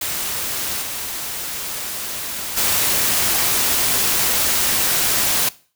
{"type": "noise with level steps", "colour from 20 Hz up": "white", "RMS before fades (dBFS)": [-24, -27, -18], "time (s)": [0.01, 5.49], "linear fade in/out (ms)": 5, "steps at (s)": [0.81, 2.56], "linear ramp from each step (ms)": 20, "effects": ["noise-tail reverb RT60 0.4 s tail -20 dB re dry"]}